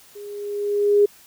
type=tone with level ramp; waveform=sine; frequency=410 Hz; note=G#4; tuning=22 cents flat; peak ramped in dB=-35 to -10 dBFS; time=0.15-1.06 s; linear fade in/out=10 ms; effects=white hiss -50 dBFS RMS until 1.26 s